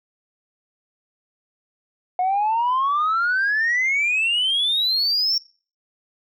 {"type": "exponential sweep", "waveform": "sine", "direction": "up", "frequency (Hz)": [720, 5540], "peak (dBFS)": -16, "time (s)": [2.19, 5.38], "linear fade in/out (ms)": 2, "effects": ["noise-tail reverb RT60 0.4 s tail -24 dB re dry", "tanh soft clip ceiling -15 dBFS"]}